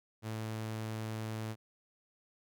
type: tone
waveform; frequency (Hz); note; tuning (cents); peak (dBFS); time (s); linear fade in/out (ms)
sawtooth; 110; A2; 0; -33; 0.22-1.56; 50
effects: none